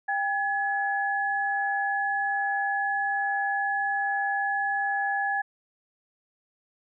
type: tone pair together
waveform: sine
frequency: 798 / 1696.8 Hz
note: G5 / G#6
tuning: +31 / +37 cents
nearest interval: octave + minor second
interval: 1306 cents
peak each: -27 dBFS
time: 0.08-5.42 s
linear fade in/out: 10 ms
effects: none